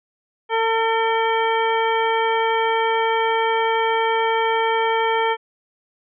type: harmonic tone with a mistuned harmonic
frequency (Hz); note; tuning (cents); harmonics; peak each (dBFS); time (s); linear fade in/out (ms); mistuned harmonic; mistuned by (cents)
450.8; A4; +42; 1 / 2 / 3 / 4 / 5 / 7; -21 / -20 / -28 / -28 / -28 / -31; 0.49-5.37; 50; 5; +22
effects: none